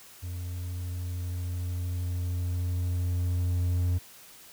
triangle tone with level ramp, 88.7 Hz, F2, 27 cents sharp, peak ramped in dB -31 to -21 dBFS, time 0.22-3.99 s, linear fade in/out 20 ms, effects white hiss -51 dBFS RMS until 4.52 s

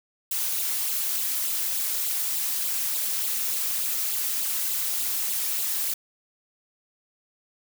blue noise with flanger, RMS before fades -27 dBFS, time 0.31-5.94 s, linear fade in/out 5 ms, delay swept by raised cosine 0.25 to 3.95 ms, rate 3.4 Hz, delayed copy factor +0.65, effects none

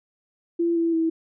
sine tone with pitch steps, 339.2 / 333.2 / 325.8 Hz, E4 / E4 / E4, +50 / +19 / -20 cents, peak -19 dBFS, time 0.59-1.1 s, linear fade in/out 10 ms, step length 170 ms, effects none

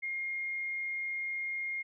sine tone, 2132 Hz, C7, 32 cents sharp, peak -33 dBFS, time 0.02-1.83 s, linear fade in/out 20 ms, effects none

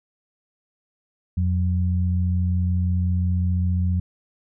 sine tone pair together, 87 / 181.6 Hz, F2 / F#3, -6 / -32 cents, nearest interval octave + minor second, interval 1274 cents, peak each -19 / -26 dBFS, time 1.37-4 s, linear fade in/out 5 ms, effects none

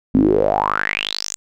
sawtooth tone with band-pass filter sweep, 51.2 Hz, G#1, 24 cents flat, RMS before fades -18 dBFS, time 0.14-1.36 s, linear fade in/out 0 ms, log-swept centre 230 to 7600 Hz, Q 8.8, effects none

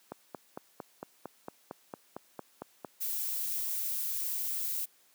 click train, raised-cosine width 1 ms, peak -24 dBFS, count 13, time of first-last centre 0.12-2.847 s, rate 4.4 Hz
violet noise, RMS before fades -34 dBFS, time 3-4.86 s, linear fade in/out 20 ms
effects white hiss -65 dBFS RMS until 5.14 s + high-pass 200 Hz 12 dB/octave

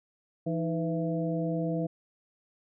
harmonic tone with a mistuned harmonic, 166.3 Hz, E3, 16 cents sharp, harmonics 1 / 2 / 3 / 4, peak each -30 / -33 / -35 / -36 dBFS, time 0.46-1.87 s, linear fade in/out 10 ms, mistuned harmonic 2, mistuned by -87 cents, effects none

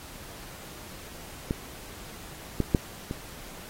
clicks, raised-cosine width 3 ms, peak -13 / -10 / -6 / -18 dBFS, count 4, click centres 1.509 / 2.603 / 2.748 / 3.111 s, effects pink hiss -45 dBFS RMS until 3.69 s + AAC 48 kbps

